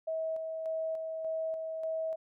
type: tone with tremolo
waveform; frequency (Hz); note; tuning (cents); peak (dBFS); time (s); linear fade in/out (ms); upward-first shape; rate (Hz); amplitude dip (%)
sine; 643; E5; -43; -31; 0.07-2.16; 10; square; 1.7; 35
effects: none